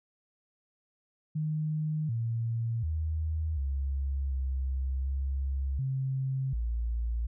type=tone with pitch steps; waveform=sine; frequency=154.3 / 115 / 78.9 / 68.4 / 66 / 67.7 / 133.1 / 57.8 Hz; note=D#3 / A#2 / D#2 / C#2 / C2 / C#2 / C3 / A#1; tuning=-14 / -23 / +25 / -23 / +16 / -40 / +30 / -14 cents; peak=-28 dBFS; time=1.35-7.27 s; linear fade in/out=10 ms; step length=740 ms; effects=none